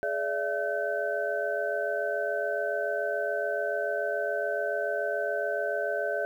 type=tone cluster; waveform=sine; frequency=421.4 / 581 / 668 / 1528 Hz; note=G#4 / D5 / E5 / G6; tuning=+25 / -19 / +23 / -45 cents; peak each=-34 / -31 / -32 / -33 dBFS; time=0.03-6.25 s; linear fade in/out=0 ms; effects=10-bit